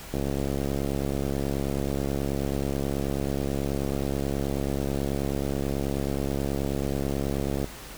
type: click train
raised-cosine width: 2 ms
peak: -15 dBFS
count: 521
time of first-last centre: 0.14-7.644 s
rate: 69.3 Hz
effects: added 50 Hz sine -50 dBFS peak until 7.97 s + pink hiss -42 dBFS RMS until 7.97 s